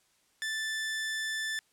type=tone; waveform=sawtooth; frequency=1760 Hz; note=A6; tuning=in tune; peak=-28 dBFS; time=0.42-1.59 s; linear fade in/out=0 ms; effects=white hiss -69 dBFS RMS until 1.72 s + low-pass 10000 Hz 12 dB/octave